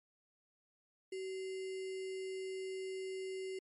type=tone with sample-and-hold; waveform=sine; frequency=379.1 Hz; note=F#4; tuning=42 cents sharp; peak=-39 dBFS; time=1.12-3.59 s; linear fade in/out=5 ms; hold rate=2450 Hz; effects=MP3 48 kbps